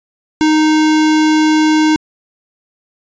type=tone; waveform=square; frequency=310 Hz; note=D#4; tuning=6 cents flat; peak=-9 dBFS; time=0.41-1.96 s; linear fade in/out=0 ms; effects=resampled to 16000 Hz